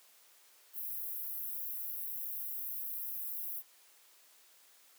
pink high-pass noise, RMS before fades -40 dBFS, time 0.73-3.63 s, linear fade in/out 50 ms, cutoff 12000 Hz, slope 48 dB/octave, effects white hiss -63 dBFS RMS until 4.98 s + high-pass 400 Hz 12 dB/octave

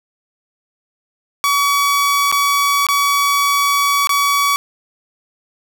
sawtooth tone with dropouts, 1135 Hz, C#6, 41 cents sharp, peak -9 dBFS, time 1.44-4.56 s, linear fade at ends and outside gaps 0 ms, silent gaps 2.316-2.325 / 2.867-2.887 / 4.072-4.093 s, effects 8-bit

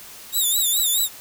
5% pulse tone with vibrato, 3700 Hz, A#7, 14 cents flat, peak -11 dBFS, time 0.32-1.09 s, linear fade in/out 50 ms, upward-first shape sine, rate 4.7 Hz, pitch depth 110 cents each way, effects white hiss -41 dBFS RMS until 1.2 s

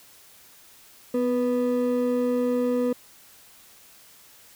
triangle ring-modulated tone, 370 Hz, F#4, in tune, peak -16 dBFS, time 1.14-2.93 s, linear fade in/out 5 ms, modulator 121 Hz, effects white hiss -52 dBFS RMS until 4.55 s

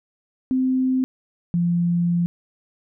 sine tone pair in turn, 258.9 / 172.8 Hz, C4 / F3, -18 / -18 cents, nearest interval perfect fifth, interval 700 cents, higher first, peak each -17 dBFS, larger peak neither, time 0.51-1.04 / 1.54-2.26 s, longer second, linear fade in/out 0 ms, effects none

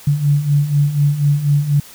sine beating tone pair, 141.8 / 145.9 Hz, C#3 / D3, +40 / -11 cents, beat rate 4.1 Hz, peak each -18 / -13 dBFS, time 0.07-1.8 s, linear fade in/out 5 ms, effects white hiss -40 dBFS RMS until 1.94 s

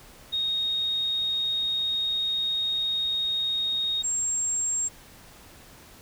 sine tone pair in turn, 3729 / 7471 Hz, A#7 / A#8, 0 / +3 cents, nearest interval octave, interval 1203 cents, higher second, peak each -24 dBFS, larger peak neither, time 0.32-4.03 / 4.03-4.89 s, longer first, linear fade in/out 20 ms, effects pink hiss -50 dBFS RMS until 6.01 s

